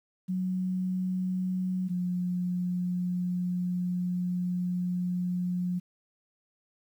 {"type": "tone pair in turn", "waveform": "sine", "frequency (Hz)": [184.6, 179.24], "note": ["F#3", "F3"], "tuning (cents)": [-4, 45], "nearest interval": "minor second", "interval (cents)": 51, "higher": "first", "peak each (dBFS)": -27, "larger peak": "neither", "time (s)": [[0.28, 1.89], [1.89, 5.8]], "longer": "second", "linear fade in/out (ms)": 20, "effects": ["10-bit"]}